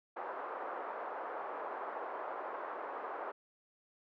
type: band-pass noise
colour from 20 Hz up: white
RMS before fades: -42 dBFS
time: 0.16-3.32 s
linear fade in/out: 10 ms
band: 400 to 1200 Hz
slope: 24 dB/octave
effects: none